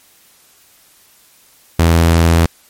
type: tone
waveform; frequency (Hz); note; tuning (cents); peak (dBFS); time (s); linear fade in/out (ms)
sawtooth; 83.3; E2; +19; -4; 1.79-2.46; 5
effects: white hiss -49 dBFS RMS until 2.69 s + MP3 64 kbps